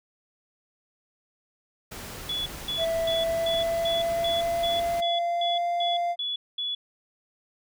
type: noise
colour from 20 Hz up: pink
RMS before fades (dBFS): -39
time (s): 1.91-5.01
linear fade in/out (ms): 10
type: tone bursts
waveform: sine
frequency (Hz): 3412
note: G#7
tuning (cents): +46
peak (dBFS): -27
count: 12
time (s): 2.29-6.75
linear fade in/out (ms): 5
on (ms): 170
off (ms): 220
type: tone with pitch glide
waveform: triangle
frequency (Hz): 660 to 694.4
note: E5 to F5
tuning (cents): +2 to -10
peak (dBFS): -22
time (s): 2.77-6.16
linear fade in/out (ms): 50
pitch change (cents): +88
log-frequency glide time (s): 3.08-5.65
effects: none